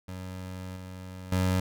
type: tone with level steps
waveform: 25% pulse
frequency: 92.5 Hz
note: F#2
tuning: in tune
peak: -33 / -36 / -20 dBFS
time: 0.08-1.6 s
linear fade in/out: 5 ms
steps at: 0.76 / 1.32 s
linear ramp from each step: 5 ms
effects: none